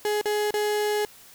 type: tone with dropouts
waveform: 35% pulse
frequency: 419.2 Hz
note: G#4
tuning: 16 cents sharp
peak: -21 dBFS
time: 0.05-1.05 s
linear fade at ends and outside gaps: 1 ms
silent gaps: 0.213-0.256 / 0.507-0.54 s
effects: white hiss -50 dBFS RMS until 1.34 s